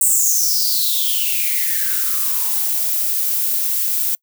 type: noise with high-pass filter sweep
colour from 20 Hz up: violet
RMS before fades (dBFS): -18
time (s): 0.01-4.15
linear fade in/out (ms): 2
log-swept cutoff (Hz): 8400 to 210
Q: 9
effects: noise-tail reverb RT60 0.1 s tail -26 dB re dry